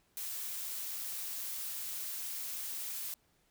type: noise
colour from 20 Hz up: blue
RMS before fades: -40 dBFS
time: 0.17-3.14 s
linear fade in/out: 0 ms
effects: pink hiss -72 dBFS RMS until 3.5 s